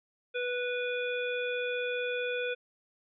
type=harmonic tone; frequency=492.3 Hz; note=B4; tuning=6 cents flat; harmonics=1 / 3 / 5 / 7; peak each=-32 / -37 / -37 / -43 dBFS; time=0.34-2.55 s; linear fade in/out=20 ms; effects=none